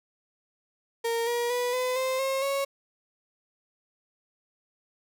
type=tone with pitch steps; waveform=35% pulse; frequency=462.7 / 476.5 / 490.8 / 505.5 / 520.6 / 536.1 / 552.2 Hz; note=A#4 / A#4 / B4 / B4 / C5 / C5 / C#5; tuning=-13 / +38 / -11 / +40 / -9 / +42 / -7 cents; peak=-24 dBFS; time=1.04-2.65 s; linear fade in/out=10 ms; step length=230 ms; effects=none